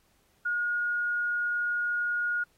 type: tone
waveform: sine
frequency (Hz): 1437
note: F6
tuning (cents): +49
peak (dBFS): -26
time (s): 0.45-2.44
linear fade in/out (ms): 10
effects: pink hiss -68 dBFS RMS until 2.57 s + AAC 48 kbps